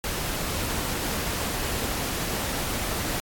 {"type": "noise", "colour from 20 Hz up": "pink", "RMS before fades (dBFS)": -29, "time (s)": [0.04, 3.2], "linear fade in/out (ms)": 0, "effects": ["AAC 64 kbps"]}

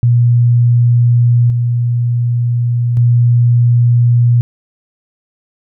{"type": "tone with tremolo", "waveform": "sine", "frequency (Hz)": 120, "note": "B2", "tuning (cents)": -49, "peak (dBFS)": -6, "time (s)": [0.03, 4.41], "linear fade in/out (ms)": 0, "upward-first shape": "square", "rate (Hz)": 0.34, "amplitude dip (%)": 40, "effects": []}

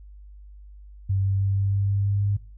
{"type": "tone with pitch steps", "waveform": "sine", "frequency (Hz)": [97, 97.56, 98.13, 98.7, 99.27, 99.84, 100.42, 101], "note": ["G2", "G2", "G2", "G2", "G2", "G2", "G2", "G#2"], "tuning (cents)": [-18, -8, 2, 12, 22, 32, 42, -48], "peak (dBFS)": -20, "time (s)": [1.09, 2.37], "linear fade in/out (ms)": 10, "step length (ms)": 160, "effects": ["noise-tail reverb RT60 0.3 s tail -18 dB re dry", "added 50 Hz sine -42 dBFS peak until 2.57 s"]}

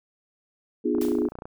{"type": "chord", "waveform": "sine", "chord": "B diminished seventh", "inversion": "none", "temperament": "equal with one note detuned", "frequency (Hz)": [246.9, 301.2, 349.2, 415.3], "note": ["B3", "D4", "F4", "Ab4"], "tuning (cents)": [0, 44, 0, 0], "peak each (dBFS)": -27, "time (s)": [0.84, 1.29], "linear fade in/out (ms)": 20}
{"type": "click train", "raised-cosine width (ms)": 1, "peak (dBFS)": -24, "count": 16, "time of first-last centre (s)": [0.95, 1.455], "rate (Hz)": 29.7}
{"type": "noise with exponential decay", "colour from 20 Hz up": "white", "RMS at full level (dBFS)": -37, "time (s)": [1.01, 1.32], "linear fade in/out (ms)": 2, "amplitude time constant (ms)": 67}
{"effects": []}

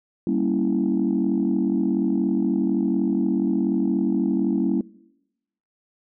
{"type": "chord", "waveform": "sine", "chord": "G diminished seventh", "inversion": "none", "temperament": "equal", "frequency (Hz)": [196, 233.1, 277.2, 329.6], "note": ["G3", "Bb3", "Db4", "Fb4"], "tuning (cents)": [0, 0, 0, 0], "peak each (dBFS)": -24, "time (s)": [0.27, 4.81], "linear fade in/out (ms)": 2, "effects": ["noise-tail reverb RT60 0.9 s tail -22 dB re dry", "tanh soft clip ceiling -12 dBFS"]}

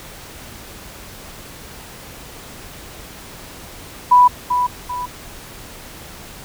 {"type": "tone with echo", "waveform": "sine", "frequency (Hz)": 987.8, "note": "B5", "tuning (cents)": 0, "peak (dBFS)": -6, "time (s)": [4.11, 4.28], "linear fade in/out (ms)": 10, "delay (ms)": 390, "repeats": 2, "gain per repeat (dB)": -8, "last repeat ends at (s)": 5.06, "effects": ["pink hiss -37 dBFS RMS until 6.44 s"]}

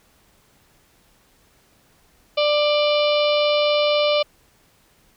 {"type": "harmonic tone", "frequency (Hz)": 592, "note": "D5", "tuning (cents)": 14, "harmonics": [1, 2, 4, 5, 6, 7, 8, 9], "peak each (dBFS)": [-17, -27, -27, -26, -29, -31, -34, -38], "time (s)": [2.37, 4.23], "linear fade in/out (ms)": 10, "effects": ["pink hiss -58 dBFS RMS until 5.16 s"]}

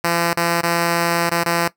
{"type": "tone with dropouts", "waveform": "5% pulse", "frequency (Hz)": 170.1, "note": "F3", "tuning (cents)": -45, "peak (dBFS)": -5, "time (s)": [0.04, 1.68], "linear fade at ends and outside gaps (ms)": 5, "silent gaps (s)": [[0.333, 0.37], [0.612, 0.632], [1.295, 1.314], [1.436, 1.459]], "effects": ["noise-tail reverb RT60 0.1 s tail -17 dB re dry"]}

